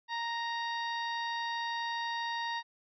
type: harmonic tone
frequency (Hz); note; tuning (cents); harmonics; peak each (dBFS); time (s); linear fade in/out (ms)
932.3; A#5; 0; 1 / 2 / 3 / 4 / 5 / 6; -35 / -38 / -48 / -42 / -47 / -55; 0.08-2.63; 50
effects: none